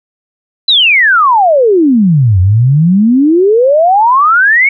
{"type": "exponential two-way sweep", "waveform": "sine", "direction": "down then up", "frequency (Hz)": [4077, 88.4, 2254], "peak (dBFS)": -4, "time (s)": [0.68, 4.69], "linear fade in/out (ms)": 5, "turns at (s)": 2.4, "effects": []}